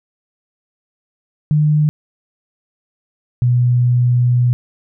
sine tone pair in turn, 151 / 122.86 Hz, D3 / B2, +48 / -9 cents, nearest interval major third, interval 357 cents, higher first, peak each -10 dBFS, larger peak neither, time 1.51-1.89 / 3.42-4.53 s, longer second, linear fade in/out 0 ms, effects none

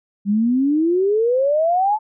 sine exponential sweep, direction up, 196 to 880 Hz, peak -14 dBFS, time 0.25-1.99 s, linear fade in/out 50 ms, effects none

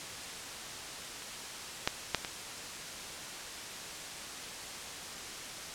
clicks, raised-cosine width 0.2 ms, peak -27 / -9 / -9 / -18 dBFS, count 4, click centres 1.222 / 1.875 / 2.147 / 2.248 s, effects white hiss -42 dBFS RMS until 5.74 s + low-pass 8000 Hz 12 dB/octave

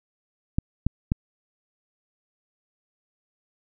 clicks, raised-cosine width 5 ms, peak -9 dBFS, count 3, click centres 0.585 / 0.866 / 1.119 s, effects none

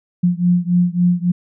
sine beating tone pair, 175.3 / 178.9 Hz, F3 / F3, +7 / +42 cents, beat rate 3.6 Hz, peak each -15 / -16 dBFS, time 0.23-1.32 s, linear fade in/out 10 ms, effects none

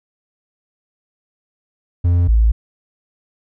triangle / sine tone pair in turn, 87.31 / 55.27 Hz, F2 / A1, 0 / +8 cents, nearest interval minor sixth, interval 792 cents, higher first, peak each -9 dBFS, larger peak neither, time 2.04-2.28 / 2.28-2.52 s, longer neither, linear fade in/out 10 ms, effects none

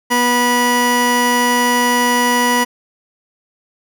25% pulse tone pair together, 244.3 / 976 Hz, B3 / B5, -19 / -21 cents, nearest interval 2 octaves, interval 2398 cents, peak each -13 / -10 dBFS, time 0.1-2.65 s, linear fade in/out 20 ms, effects none

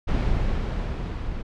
brown noise with level ramp, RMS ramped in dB -21 to -31 dBFS, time 0.07-1.43 s, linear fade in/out 20 ms, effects low-pass 4000 Hz 12 dB/octave

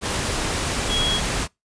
sine tone in noise, 3314 Hz, G#7, 4 cents flat, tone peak -21 dBFS, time 0.88-1.21 s, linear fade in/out 50 ms, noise pink, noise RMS -24 dBFS, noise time 0.01-1.48 s, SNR 0 dB, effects noise-tail reverb RT60 0.2 s tail -25 dB re dry + resampled to 22050 Hz

